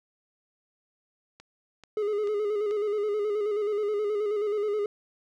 click train, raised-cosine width 0.2 ms, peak -30 dBFS, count 4, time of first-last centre 1.4-2.71 s, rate 2.29 Hz
triangle tone with vibrato, 417.7 Hz, G#4, 10 cents sharp, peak -23 dBFS, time 1.97-4.86 s, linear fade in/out 2 ms, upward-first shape square, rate 9.4 Hz, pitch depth 42 cents each way
effects none

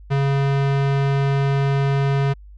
square tone, 138.59 Hz, C#3, in tune, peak -17 dBFS, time 0.1-2.34 s, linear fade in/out 20 ms, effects added 50 Hz sine -39 dBFS peak until 2.57 s + low-pass 3000 Hz 12 dB/octave

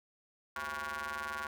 sawtooth ring-modulated tone, 148.2 Hz, D3, 16 cents sharp, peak -30 dBFS, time 0.56-1.47 s, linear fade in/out 2 ms, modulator 1270 Hz, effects none

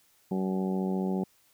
harmonic tone, 94.4 Hz, F#2, 35 cents sharp, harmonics 2 / 3 / 4 / 5 / 6 / 7 / 8 / 9, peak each -28 / -38 / -34 / -41 / -43 / -50 / -42 / -44 dBFS, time 0.31-1.24 s, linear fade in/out 5 ms, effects white hiss -65 dBFS RMS until 1.53 s

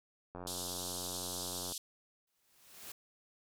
click train, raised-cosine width 1 ms, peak -31 dBFS, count 124, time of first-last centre 0.35-1.721 s, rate 89.7 Hz
pink band-pass noise, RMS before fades -42 dBFS, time 0.47-1.78 s, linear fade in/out 2 ms, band 3400 to 13000 Hz, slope 48 dB/octave
white noise with exponential growth, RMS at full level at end -45 dBFS, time 2.27-2.92 s, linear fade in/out 5 ms, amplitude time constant 140 ms
effects none

